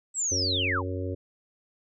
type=linear sweep; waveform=sine; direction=down; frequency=7950 to 704 Hz; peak=-25 dBFS; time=0.14-0.83 s; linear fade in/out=50 ms
type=harmonic tone; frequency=92.5 Hz; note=F#2; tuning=in tune; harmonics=1 / 3 / 4 / 5 / 6; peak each=-31 / -36 / -37 / -38 / -39 dBFS; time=0.31-1.15 s; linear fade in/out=10 ms
effects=none